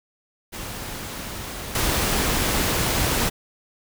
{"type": "noise with level steps", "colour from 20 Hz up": "pink", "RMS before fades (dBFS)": [-33, -22], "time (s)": [0.52, 3.3], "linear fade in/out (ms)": 20, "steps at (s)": 1.75, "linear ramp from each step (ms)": 2, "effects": []}